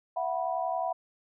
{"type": "tone cluster", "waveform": "sine", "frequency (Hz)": [668, 739, 980], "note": ["E5", "F#5", "B5"], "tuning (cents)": [23, -2, -14], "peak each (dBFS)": [-32, -31, -35], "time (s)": [0.16, 0.93], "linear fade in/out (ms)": 10, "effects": []}